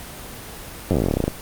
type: slowing click train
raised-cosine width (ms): 2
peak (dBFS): -6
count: 18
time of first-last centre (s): 0.91-1.28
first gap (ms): 10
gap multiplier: 1.09
effects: pink hiss -36 dBFS RMS until 1.41 s + Opus 24 kbps